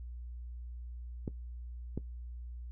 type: clicks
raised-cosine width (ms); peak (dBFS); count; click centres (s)
3; -22; 2; 1.278 / 1.976
effects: noise-tail reverb RT60 0.1 s tail -17 dB re dry + added 60 Hz sine -41 dBFS peak until 2.71 s